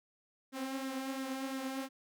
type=tone with flanger; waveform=sawtooth; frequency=266.1 Hz; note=C4; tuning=29 cents sharp; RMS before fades=-39 dBFS; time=0.52-1.89 s; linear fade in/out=50 ms; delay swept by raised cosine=0.53 to 5.13 ms; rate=2.9 Hz; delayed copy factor=+0.5; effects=none